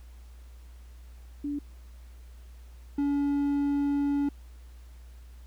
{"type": "tone pair in turn", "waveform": ["sine", "triangle"], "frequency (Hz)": [288.5, 284.5], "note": ["D4", "C#4"], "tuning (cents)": [-31, 45], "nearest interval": "unison", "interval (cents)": 24, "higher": "first", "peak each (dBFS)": [-29, -22], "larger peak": "second", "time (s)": [[1.44, 1.59], [2.98, 4.29]], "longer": "second", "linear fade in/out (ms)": 5, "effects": ["added 60 Hz sine -45 dBFS peak until 5.46 s", "pink hiss -62 dBFS RMS until 5.46 s"]}